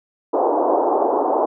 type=band-pass noise; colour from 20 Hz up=white; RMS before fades=-18 dBFS; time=0.33-1.46 s; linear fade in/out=10 ms; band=290 to 940 Hz; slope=48 dB/octave; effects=none